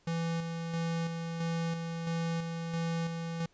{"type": "tone with tremolo", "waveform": "square", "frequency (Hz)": 166.3, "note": "E3", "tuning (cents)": 16, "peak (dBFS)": -31, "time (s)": [0.07, 3.46], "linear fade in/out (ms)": 5, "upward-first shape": "square", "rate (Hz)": 1.5, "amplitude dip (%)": 40, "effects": ["pink hiss -67 dBFS RMS until 3.53 s", "resampled to 16000 Hz"]}